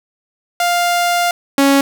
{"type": "tone pair in turn", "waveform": "sawtooth", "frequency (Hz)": [700, 276.8], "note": ["F5", "C#4"], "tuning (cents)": [4, -2], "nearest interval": "octave + major third", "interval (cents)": 1606, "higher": "first", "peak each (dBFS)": [-9, -5], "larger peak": "second", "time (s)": [[0.6, 1.31], [1.58, 1.81]], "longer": "first", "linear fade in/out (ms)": 2, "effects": []}